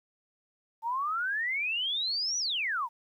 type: exponential two-way sweep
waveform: sine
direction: up then down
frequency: 884 to 6000 to 884 Hz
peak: -28 dBFS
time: 0.82-2.89 s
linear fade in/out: 50 ms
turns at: 2.38 s
effects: 11-bit